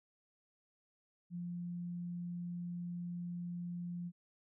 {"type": "tone", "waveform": "sine", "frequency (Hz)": 174.61, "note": "F3", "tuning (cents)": 0, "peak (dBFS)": -39, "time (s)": [1.3, 4.12], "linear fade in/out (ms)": 50, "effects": []}